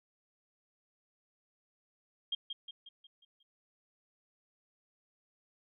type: tone with echo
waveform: sine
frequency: 3220 Hz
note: G7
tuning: 46 cents sharp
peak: -31 dBFS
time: 2.32-2.35 s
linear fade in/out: 5 ms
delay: 180 ms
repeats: 6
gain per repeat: -6 dB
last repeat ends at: 3.43 s
effects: none